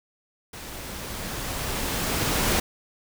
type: noise with level ramp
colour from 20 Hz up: pink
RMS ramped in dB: -39 to -22 dBFS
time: 0.53-2.6 s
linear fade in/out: 5 ms
effects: none